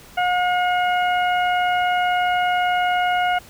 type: harmonic tone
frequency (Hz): 720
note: F#5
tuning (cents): -47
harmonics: 1 / 2 / 3 / 4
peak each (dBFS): -18 / -24 / -28 / -30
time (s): 0.17-3.39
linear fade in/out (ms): 10
effects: pink hiss -45 dBFS RMS until 3.49 s